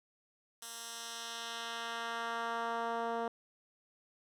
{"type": "tone with band-pass filter sweep", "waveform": "10% pulse", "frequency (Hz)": 231.5, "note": "A#3", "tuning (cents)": -12, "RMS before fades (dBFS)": -39, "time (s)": [0.62, 3.28], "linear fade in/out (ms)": 2, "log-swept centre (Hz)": [9300, 550], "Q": 0.86, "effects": []}